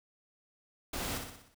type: noise with echo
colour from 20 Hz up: pink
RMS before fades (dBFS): -37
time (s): 0.93-1.18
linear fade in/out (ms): 5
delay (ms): 61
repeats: 6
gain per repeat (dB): -5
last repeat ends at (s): 1.546
effects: none